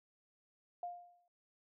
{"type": "tone with exponential decay", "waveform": "sine", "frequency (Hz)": 704, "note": "F5", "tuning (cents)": 14, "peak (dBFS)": -37, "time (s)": [0.83, 1.28], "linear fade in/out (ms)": 2, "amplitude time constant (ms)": 97, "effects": []}